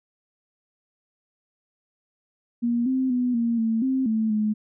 sine tone with pitch steps, 237.2 / 260.9 / 247.8 / 233 / 224.6 / 263.1 / 220.3 / 213.4 Hz, A#3 / C4 / B3 / A#3 / A3 / C4 / A3 / G#3, +30 / -5 / +6 / -1 / +36 / +10 / +2 / +47 cents, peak -20 dBFS, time 2.62-4.54 s, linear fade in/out 20 ms, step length 240 ms, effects none

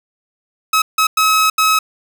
sawtooth tone bursts at uneven times, 1282 Hz, E6, 49 cents flat, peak -7 dBFS, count 4, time 0.73-0.82 / 0.98-1.07 / 1.17-1.5 / 1.58-1.79 s, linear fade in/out 5 ms, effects none

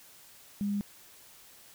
sine tone, 203 Hz, G#3, 39 cents flat, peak -28 dBFS, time 0.61-0.81 s, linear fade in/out 0 ms, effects white hiss -55 dBFS RMS until 1.74 s

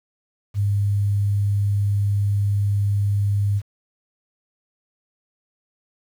sine tone, 101.2 Hz, G#2, 44 cents flat, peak -17 dBFS, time 0.54-3.62 s, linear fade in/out 50 ms, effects 8-bit

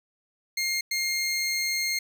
20% pulse tone bursts at uneven times, 2126 Hz, C7, 27 cents sharp, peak -20 dBFS, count 2, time 0.57-0.81 / 0.91-1.99 s, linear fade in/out 5 ms, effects none

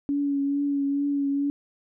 sine tone with vibrato, 282.1 Hz, C#4, 30 cents sharp, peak -22 dBFS, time 0.09-1.5 s, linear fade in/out 0 ms, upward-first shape triangle, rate 2.3 Hz, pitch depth 26 cents each way, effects none

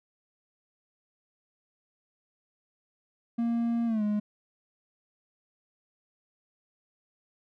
triangle tone with pitch glide, 233.4 to 209.1 Hz, A#3 to G#3, +2 to +12 cents, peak -23 dBFS, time 3.38-4.2 s, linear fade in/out 10 ms, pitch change -190 cents, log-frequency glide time 3.86-4.03 s, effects none

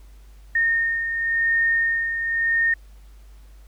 sine beating tone pair, 1835 / 1835.93 Hz, A#6 / A#6, -28 / -27 cents, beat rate 0.93 Hz, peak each -19 / -28 dBFS, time 0.55-2.74 s, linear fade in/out 5 ms, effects added 50 Hz sine -43 dBFS peak until 3.67 s + pink hiss -59 dBFS RMS until 3.67 s

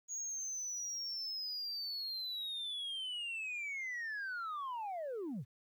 sine linear sweep, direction down, 6710 to 97.4 Hz, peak -36 dBFS, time 0.08-5.45 s, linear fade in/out 50 ms, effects tanh soft clip ceiling -37 dBFS + 12-bit

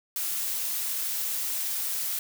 blue noise, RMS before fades -30 dBFS, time 0.16-2.19 s, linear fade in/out 2 ms, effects none

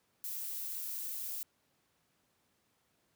violet noise, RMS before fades -40 dBFS, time 0.24-1.43 s, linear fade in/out 0 ms, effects pink hiss -75 dBFS RMS until 3.15 s + high-pass 100 Hz 12 dB/octave

